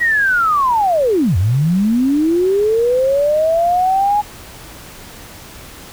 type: linear two-way sweep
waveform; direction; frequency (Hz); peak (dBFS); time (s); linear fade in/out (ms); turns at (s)
sine; down then up; 1930 to 82.6 to 841; -11; 0-4.22; 20; 1.37
effects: pink hiss -36 dBFS RMS until 5.92 s